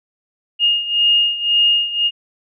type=beating tone pair; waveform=sine; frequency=2843 / 2844.9 Hz; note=F7 / F7; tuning=+30 / +31 cents; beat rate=1.9 Hz; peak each=-14 / -18 dBFS; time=0.59-2.11 s; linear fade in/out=50 ms; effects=none